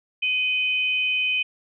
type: tone pair together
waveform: sine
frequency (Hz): 2500 / 3039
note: D#7 / F#7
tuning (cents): +8 / +46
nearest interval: minor third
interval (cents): 338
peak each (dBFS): -21 / -27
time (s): 0.22-1.43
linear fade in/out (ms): 10
effects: none